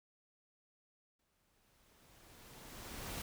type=noise with exponential growth; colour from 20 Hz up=pink; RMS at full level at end=-42 dBFS; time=1.19-3.22 s; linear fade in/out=5 ms; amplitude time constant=440 ms; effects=none